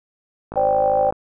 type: click train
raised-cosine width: 1 ms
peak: -17 dBFS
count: 33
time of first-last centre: 0.52-1.125 s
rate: 52.9 Hz
type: chord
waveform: sine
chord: C suspended second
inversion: none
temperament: equal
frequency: 523.3 / 587.3 / 784 Hz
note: C5 / D5 / G5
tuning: 0 / 0 / 0 cents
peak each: -20 / -20 / -18 dBFS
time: 0.56-1.11 s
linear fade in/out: 10 ms
effects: none